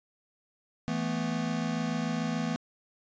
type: chord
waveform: square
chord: E suspended fourth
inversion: none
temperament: equal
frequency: 164.81 / 220 / 246.9 Hz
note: E3 / A3 / B3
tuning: 0 / 0 / 0 cents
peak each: -34 dBFS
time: 0.88-2.56 s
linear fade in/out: 0 ms
effects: resampled to 16000 Hz